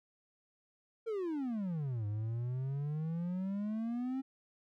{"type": "exponential two-way sweep", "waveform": "triangle", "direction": "down then up", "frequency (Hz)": [468.3, 102.2, 269.8], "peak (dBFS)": -32, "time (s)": [1.06, 4.22], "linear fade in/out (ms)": 20, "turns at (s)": 2.06, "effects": []}